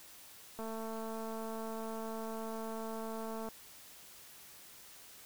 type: click train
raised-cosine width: 1 ms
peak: -30 dBFS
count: 647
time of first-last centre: 0.59-3.487 s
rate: 223 Hz
effects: white hiss -55 dBFS RMS until 5.25 s